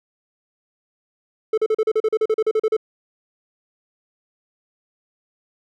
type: tone bursts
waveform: triangle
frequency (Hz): 436.7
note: A4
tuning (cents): -13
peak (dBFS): -13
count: 15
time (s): 1.53-2.767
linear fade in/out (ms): 5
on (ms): 47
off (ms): 38
effects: none